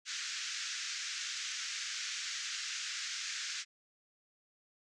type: band-pass noise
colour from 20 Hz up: white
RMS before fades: -40 dBFS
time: 0.05-3.65 s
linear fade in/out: 50 ms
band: 1400 to 6900 Hz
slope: 48 dB/octave
effects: none